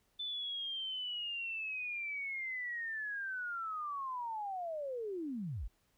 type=linear sweep; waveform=sine; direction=down; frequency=3527 to 32.49 Hz; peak=-37 dBFS; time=0.19-5.68 s; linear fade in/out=10 ms; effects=pink hiss -75 dBFS RMS until 5.97 s